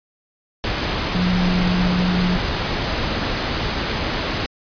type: tone in noise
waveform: sine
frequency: 180 Hz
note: F#3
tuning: 47 cents flat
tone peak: -17 dBFS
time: 1.15-2.37 s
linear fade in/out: 0 ms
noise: pink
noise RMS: -22 dBFS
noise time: 0.64-4.46 s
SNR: +2 dB
effects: resampled to 11025 Hz